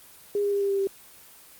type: tone with pitch steps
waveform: sine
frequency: 408.7 / 405.2 / 401.7 / 398.2 / 394.8 / 391.4 Hz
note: G#4 / G#4 / G4 / G4 / G4 / G4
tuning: -28 / -43 / +42 / +27 / +12 / -3 cents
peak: -22 dBFS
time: 0.35-0.872 s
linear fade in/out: 2 ms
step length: 87 ms
effects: white hiss -50 dBFS RMS until 1.59 s + Opus 24 kbps